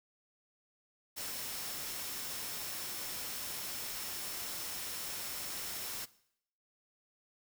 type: tone in noise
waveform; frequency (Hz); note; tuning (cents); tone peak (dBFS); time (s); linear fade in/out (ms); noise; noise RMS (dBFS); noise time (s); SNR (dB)
sine; 5380; E8; +34; -50; 1.16-6.06; 20; white; -41; 1.16-6.06; -12
effects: noise-tail reverb RT60 0.7 s tail -19 dB re dry